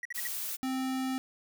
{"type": "tone bursts", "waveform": "triangle", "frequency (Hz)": 1925, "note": "B6", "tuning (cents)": -45, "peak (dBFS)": -33, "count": 4, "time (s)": [0.03, 0.272], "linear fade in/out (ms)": 2, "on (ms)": 23, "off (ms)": 50}
{"type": "noise", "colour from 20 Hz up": "blue", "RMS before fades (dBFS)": -36, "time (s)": [0.14, 0.57], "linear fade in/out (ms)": 20}
{"type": "tone", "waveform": "square", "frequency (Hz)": 261.4, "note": "C4", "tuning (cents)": -1, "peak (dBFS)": -31, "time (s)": [0.63, 1.18], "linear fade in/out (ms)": 0}
{"effects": []}